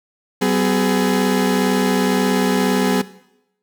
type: tone cluster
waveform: 35% pulse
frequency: 190.1 / 252.1 / 417.4 Hz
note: F#3 / B3 / G#4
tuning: +47 / +36 / +9 cents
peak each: -18 dBFS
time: 0.41-3.02 s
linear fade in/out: 10 ms
effects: noise-tail reverb RT60 0.8 s tail -17 dB re dry